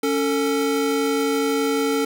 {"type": "tone pair together", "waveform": "square", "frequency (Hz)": [278.3, 446.6], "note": ["C#4", "A4"], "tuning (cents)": [7, 26], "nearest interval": "minor sixth", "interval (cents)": 819, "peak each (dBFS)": [-23, -22], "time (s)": [0.03, 2.05], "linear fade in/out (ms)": 5, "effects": []}